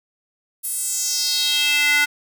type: tone with high-pass filter sweep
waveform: square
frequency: 292.7 Hz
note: D4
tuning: 6 cents flat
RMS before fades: -20 dBFS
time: 0.63-2.06 s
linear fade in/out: 20 ms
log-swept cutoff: 11000 to 1700 Hz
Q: 3.4
effects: none